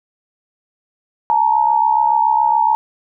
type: tone pair together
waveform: sine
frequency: 865.2 / 932.3 Hz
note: A5 / A#5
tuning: -29 / 0 cents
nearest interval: minor second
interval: 129 cents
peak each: -14 dBFS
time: 1.3-2.75 s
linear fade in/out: 0 ms
effects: none